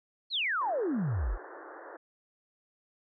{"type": "exponential sweep", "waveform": "sine", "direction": "down", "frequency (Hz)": [4435, 36.71], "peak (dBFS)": -27, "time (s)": [0.3, 1.38], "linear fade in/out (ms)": 50}
{"type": "band-pass noise", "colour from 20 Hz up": "pink", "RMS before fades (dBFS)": -46, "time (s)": [0.61, 1.97], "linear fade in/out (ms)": 5, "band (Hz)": [310, 1800], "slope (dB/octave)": 96}
{"effects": ["MP3 64 kbps"]}